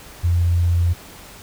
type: tone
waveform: sine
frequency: 86.5 Hz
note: F2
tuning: 16 cents flat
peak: -14 dBFS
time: 0.23-0.94 s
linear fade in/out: 20 ms
effects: pink hiss -41 dBFS RMS until 1.42 s